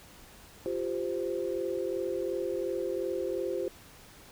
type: chord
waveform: sine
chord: F suspended second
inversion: none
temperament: equal with one note detuned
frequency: 349.2 / 392 / 519.6 Hz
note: F4 / G4 / C5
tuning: 0 / 0 / -12 cents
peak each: -34 dBFS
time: 0.66-3.68 s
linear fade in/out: 0 ms
effects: pink hiss -53 dBFS RMS until 4.31 s